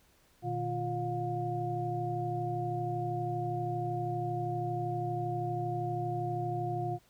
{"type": "tone cluster", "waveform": "sine", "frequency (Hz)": [121, 153.6, 351.1, 713], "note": ["B2", "D#3", "F4", "F5"], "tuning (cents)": [-35, -22, 9, 36], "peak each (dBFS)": [-36, -40, -37, -35], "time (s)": [0.42, 6.99], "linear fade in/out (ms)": 50, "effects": ["pink hiss -66 dBFS RMS until 7.09 s"]}